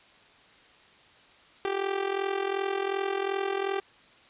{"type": "tone with amplitude modulation", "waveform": "sawtooth", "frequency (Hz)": 392, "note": "G4", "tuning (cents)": 0, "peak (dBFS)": -20, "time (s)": [1.65, 3.8], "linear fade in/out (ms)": 0, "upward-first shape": "sine", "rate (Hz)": 42.7, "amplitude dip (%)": 75, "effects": ["white hiss -56 dBFS RMS until 4.29 s", "resampled to 8000 Hz"]}